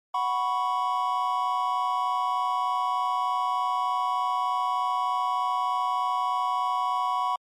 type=chord; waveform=triangle; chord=F# suspended fourth; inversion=none; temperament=just; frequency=740 / 986.7 / 1110 Hz; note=F#5 / B5 / C#6; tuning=0 / -2 / +2 cents; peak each=-28 / -25 / -26 dBFS; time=0.14-7.36 s; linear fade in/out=5 ms; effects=MP3 64 kbps